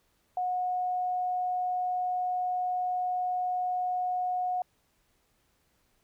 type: tone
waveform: sine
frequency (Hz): 728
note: F#5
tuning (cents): -28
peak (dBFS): -27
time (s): 0.37-4.62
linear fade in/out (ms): 2
effects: pink hiss -71 dBFS RMS until 6.03 s